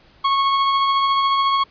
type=tone with tremolo; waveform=45% pulse; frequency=1099 Hz; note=C#6; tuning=15 cents flat; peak=-14 dBFS; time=0.24-1.64 s; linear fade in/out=10 ms; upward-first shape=triangle; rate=14 Hz; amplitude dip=30%; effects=pink hiss -52 dBFS RMS until 1.7 s + resampled to 11025 Hz